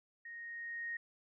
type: tone with level ramp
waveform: sine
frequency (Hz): 1864.7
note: A#6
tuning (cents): 0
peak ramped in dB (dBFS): -46 to -37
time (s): 0.25-0.97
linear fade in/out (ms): 5
effects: none